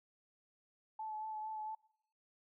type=tone with vibrato; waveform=sine; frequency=866 Hz; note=A5; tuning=28 cents flat; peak=-40 dBFS; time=0.99-1.75 s; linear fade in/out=5 ms; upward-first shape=sine; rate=4.4 Hz; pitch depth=19 cents each way; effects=noise-tail reverb RT60 0.9 s tail -26 dB re dry